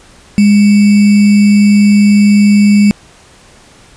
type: tone with sample-and-hold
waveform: sine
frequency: 205.4 Hz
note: G#3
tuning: 19 cents flat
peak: -3 dBFS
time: 0.38-2.91 s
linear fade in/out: 0 ms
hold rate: 2450 Hz
effects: pink hiss -41 dBFS RMS until 3.96 s + resampled to 22050 Hz